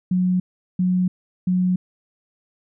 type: tone bursts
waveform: sine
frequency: 182.4 Hz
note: F#3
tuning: 24 cents flat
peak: -16 dBFS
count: 3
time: 0.11-1.76 s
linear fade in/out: 5 ms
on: 290 ms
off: 390 ms
effects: none